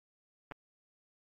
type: clicks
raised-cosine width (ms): 0.5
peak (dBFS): -28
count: 2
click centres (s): 0.513 / 0.52
effects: AAC 48 kbps